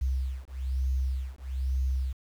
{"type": "beating tone pair", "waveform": "sine", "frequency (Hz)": [64.8, 65.9], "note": ["C2", "C2"], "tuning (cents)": [-16, 13], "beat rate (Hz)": 1.1, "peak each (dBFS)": -30, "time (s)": [0.01, 2.13], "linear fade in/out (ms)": 10, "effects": ["9-bit"]}